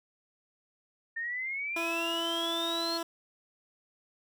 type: exponential sweep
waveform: sine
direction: up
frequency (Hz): 1806 to 4325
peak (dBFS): -32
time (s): 1.16-2.98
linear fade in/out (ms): 10
type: tone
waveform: 15% pulse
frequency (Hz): 334.3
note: E4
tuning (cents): +24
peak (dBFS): -26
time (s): 1.76-3.03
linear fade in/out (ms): 5
effects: none